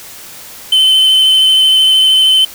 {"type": "tone with vibrato", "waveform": "triangle", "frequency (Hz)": 3064, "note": "G7", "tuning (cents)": -40, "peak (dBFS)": -4, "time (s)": [0.72, 2.45], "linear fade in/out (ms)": 5, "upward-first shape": "triangle", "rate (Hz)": 13, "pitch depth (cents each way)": 13, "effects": ["white hiss -32 dBFS RMS until 2.54 s"]}